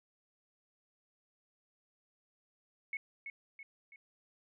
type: tone with echo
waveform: sine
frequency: 2200 Hz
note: C#7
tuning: 14 cents flat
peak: -35 dBFS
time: 2.93-2.97 s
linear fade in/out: 2 ms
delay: 330 ms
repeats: 3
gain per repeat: -6 dB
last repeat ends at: 3.96 s
effects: none